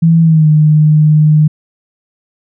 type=tone with pitch glide; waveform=sine; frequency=164.81 to 152.89 Hz; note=E3 to D#3; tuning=0 to -30 cents; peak=-4 dBFS; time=0.02-1.48 s; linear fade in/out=10 ms; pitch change=-130 cents; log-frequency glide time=0.22-0.48 s; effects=none